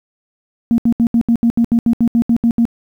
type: tone bursts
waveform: sine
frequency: 233.1 Hz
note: A#3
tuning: in tune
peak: -8 dBFS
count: 14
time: 0.71-2.653 s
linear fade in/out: 0 ms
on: 71 ms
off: 73 ms
effects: tanh soft clip ceiling -4 dBFS + 8-bit